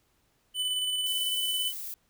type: tone with tremolo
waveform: square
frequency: 3000 Hz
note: F#7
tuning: 23 cents sharp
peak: -27 dBFS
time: 0.54-1.73 s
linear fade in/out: 50 ms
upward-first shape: square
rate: 18 Hz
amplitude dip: 25%
type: noise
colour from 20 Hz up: violet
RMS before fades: -38 dBFS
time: 1.06-1.94 s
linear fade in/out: 2 ms
effects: pink hiss -70 dBFS RMS until 2.09 s